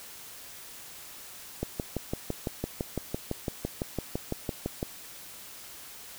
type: click train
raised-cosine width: 2 ms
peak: -16 dBFS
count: 20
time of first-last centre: 1.63-4.829 s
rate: 5.94 Hz
effects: white hiss -46 dBFS RMS until 6.18 s